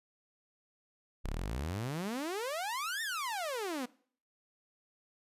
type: exponential two-way sweep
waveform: sawtooth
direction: up then down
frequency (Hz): 30.05 to 1864.7 to 235.5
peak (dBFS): -31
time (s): 1.24-3.86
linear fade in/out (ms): 10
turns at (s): 3.02
effects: noise-tail reverb RT60 0.5 s tail -21 dB re dry + resampled to 32000 Hz